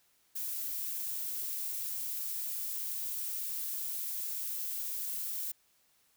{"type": "noise", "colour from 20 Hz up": "violet", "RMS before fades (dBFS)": -37, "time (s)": [0.35, 5.52], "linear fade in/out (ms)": 10, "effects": ["white hiss -70 dBFS RMS until 6.16 s"]}